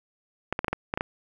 clicks, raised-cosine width 0.5 ms, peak -11 dBFS, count 8, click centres 0.526 / 0.591 / 0.645 / 0.682 / 0.73 / 0.939 / 0.975 / 1.009 s, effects 8-bit

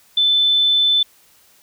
sine tone, 3520 Hz, A7, in tune, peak -12 dBFS, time 0.17-1.03 s, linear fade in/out 5 ms, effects white hiss -53 dBFS RMS until 1.62 s

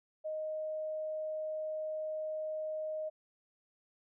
sine tone, 622.3 Hz, D#5, in tune, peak -35 dBFS, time 0.24-3.1 s, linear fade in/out 20 ms, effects none

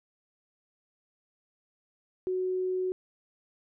sine tone, 370 Hz, F#4, in tune, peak -27 dBFS, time 2.27-2.92 s, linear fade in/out 0 ms, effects none

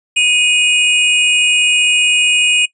square tone pair together, 2489 / 2876 Hz, D#7 / F#7, 0 / -50 cents, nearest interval minor third, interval 250 cents, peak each -12 / -14 dBFS, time 0.16-2.66 s, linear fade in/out 10 ms, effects noise-tail reverb RT60 0.1 s tail -21 dB re dry + resampled to 22050 Hz

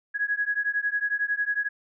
sine beating tone pair, 1661.2 / 1672.2 Hz, G#6 / G#6, 0 / +11 cents, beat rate 11 Hz, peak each -27 dBFS, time 0.14-1.69 s, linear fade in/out 20 ms, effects none

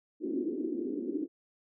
white band-pass noise, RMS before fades -34 dBFS, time 0.2-1.28 s, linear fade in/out 50 ms, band 260 to 360 Hz, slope 48 dB/octave, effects none

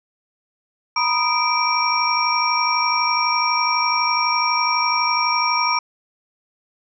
sine tone cluster, 949 / 1001 / 1239 / 2328 / 5570 Hz, A#5 / B5 / D#6 / D7 / F8, +31 / +23 / -8 / -16 / -5 cents, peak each -23 dBFS, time 0.96-5.79 s, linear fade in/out 5 ms, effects none

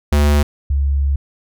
square / sine tone pair in turn, 73.2 / 69.72 Hz, D2 / C#2, -5 / +11 cents, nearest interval minor second, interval 84 cents, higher first, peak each -11 / -13 dBFS, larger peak first, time 0.12-0.43 / 0.7-1.16 s, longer second, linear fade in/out 5 ms, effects none

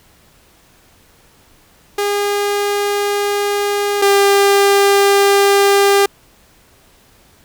sawtooth tone pair in turn, 407.4 / 399.5 Hz, G#4 / G4, -33 / +33 cents, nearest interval unison, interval 34 cents, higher first, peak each -11 / -5 dBFS, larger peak second, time 1.98-4.02 / 4.02-6.06 s, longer neither, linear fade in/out 5 ms, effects pink hiss -50 dBFS RMS until 7.44 s

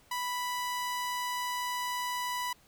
sawtooth tone, 987.8 Hz, B5, in tune, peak -28 dBFS, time 0.11-2.53 s, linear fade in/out 5 ms, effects pink hiss -62 dBFS RMS until 2.67 s

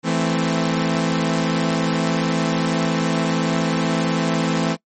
sawtooth chord, A minor, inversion second, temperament equal with one note detuned, 165.67 / 220 / 261.6 Hz, E3 / A3 / C4, +9 / 0 / 0 cents, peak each -17 / -19 / -19 dBFS, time 0.03-4.77 s, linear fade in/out 50 ms, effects noise-tail reverb RT60 0.1 s tail -22 dB re dry + MP3 32 kbps

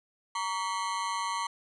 40% pulse ring-modulated tone, 1032 Hz, C6, 24 cents flat, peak -26 dBFS, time 0.35-1.47 s, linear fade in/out 5 ms, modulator 98.6 Hz, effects resampled to 22050 Hz + 11-bit

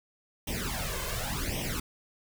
pink noise with flanger, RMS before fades -33 dBFS, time 0.47-1.8 s, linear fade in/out 5 ms, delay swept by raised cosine 0.34 to 1.94 ms, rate 0.9 Hz, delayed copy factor +0.85, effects none

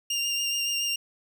25% pulse tone with vibrato, 2800 Hz, F7, 4 cents sharp, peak -22 dBFS, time 0.1-0.96 s, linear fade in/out 5 ms, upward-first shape sine, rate 7.1 Hz, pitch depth 16 cents each way, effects none

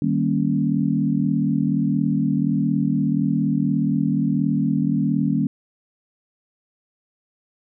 sine chord, Eb dominant seventh, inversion none, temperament equal with one note detuned, 154.4 / 196 / 233.1 / 277.2 Hz, Eb3 / G3 / Bb3 / Db4, -13 / 0 / 0 / 0 cents, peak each -23 dBFS, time 0.02-5.47 s, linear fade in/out 2 ms, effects none

